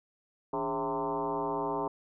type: tone with frequency modulation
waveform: sine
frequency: 659.3 Hz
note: E5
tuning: in tune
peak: -29 dBFS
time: 0.53-1.88 s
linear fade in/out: 5 ms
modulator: 124 Hz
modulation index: 3.2
effects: none